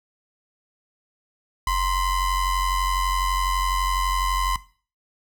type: ring-modulated tone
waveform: square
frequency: 500 Hz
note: B4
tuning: 21 cents sharp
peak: -18 dBFS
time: 1.67-4.56 s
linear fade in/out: 2 ms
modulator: 546 Hz
effects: noise-tail reverb RT60 0.4 s tail -17 dB re dry